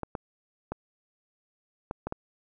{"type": "clicks", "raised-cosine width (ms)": 1, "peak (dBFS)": -18, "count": 6, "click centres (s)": [0.033, 0.152, 0.72, 1.911, 2.07, 2.124], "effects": []}